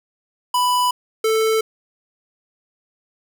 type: tone pair in turn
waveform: square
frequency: 991 / 441.4 Hz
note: B5 / A4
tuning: +6 / +5 cents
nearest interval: octave + major second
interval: 1401 cents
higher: first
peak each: -16 / -16 dBFS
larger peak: neither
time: 0.54-0.91 / 1.24-1.61 s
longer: neither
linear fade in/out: 5 ms
effects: none